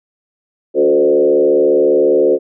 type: tone with frequency modulation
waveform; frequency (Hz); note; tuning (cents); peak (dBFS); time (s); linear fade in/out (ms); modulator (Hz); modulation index
sine; 440; A4; 0; -8; 0.74-2.39; 50; 74.6; 1.5
effects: none